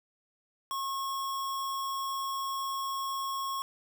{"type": "tone with sample-and-hold", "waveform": "sine", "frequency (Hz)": 1084, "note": "C#6", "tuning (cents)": -39, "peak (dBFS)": -31, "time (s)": [0.71, 3.62], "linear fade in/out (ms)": 0, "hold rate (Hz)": 4410, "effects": []}